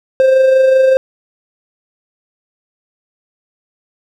triangle tone with amplitude modulation, 526 Hz, C5, 9 cents sharp, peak -3 dBFS, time 0.2-0.97 s, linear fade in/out 0 ms, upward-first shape sine, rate 25.2 Hz, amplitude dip 35%, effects none

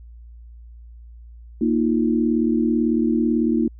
sine chord, Bb suspended fourth, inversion none, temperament equal, 233.1 / 311.1 / 349.2 Hz, Bb3 / Eb4 / F4, 0 / 0 / 0 cents, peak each -19 / -21 / -24 dBFS, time 1.61-3.68 s, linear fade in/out 5 ms, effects added 58 Hz sine -39 dBFS peak until 3.79 s

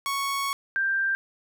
sawtooth / sine tone pair in turn, 1108.7 / 1580.2 Hz, C#6 / G6, 0 / +13 cents, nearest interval tritone, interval 613 cents, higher second, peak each -22 dBFS, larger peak neither, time 0.06-0.53 / 0.76-1.15 s, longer first, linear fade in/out 0 ms, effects none

